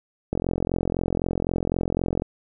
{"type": "click train", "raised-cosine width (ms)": 2, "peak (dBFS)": -10, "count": 84, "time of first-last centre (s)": [0.33, 2.221], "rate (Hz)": 43.9, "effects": []}